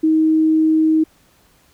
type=tone; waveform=sine; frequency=315.7 Hz; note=D#4; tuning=25 cents sharp; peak=-11 dBFS; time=0.03-1.04 s; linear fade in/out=10 ms; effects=pink hiss -55 dBFS RMS until 1.73 s